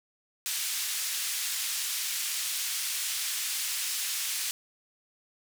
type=band-pass noise; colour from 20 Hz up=white; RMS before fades=-32 dBFS; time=0.46-4.51 s; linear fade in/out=0 ms; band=2100 to 11000 Hz; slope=12 dB/octave; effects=none